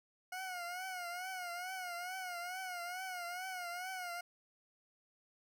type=tone with vibrato; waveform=20% pulse; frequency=724 Hz; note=F#5; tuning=38 cents flat; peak=-36 dBFS; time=0.32-4.21 s; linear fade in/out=5 ms; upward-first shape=triangle; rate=2.3 Hz; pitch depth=94 cents each way; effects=none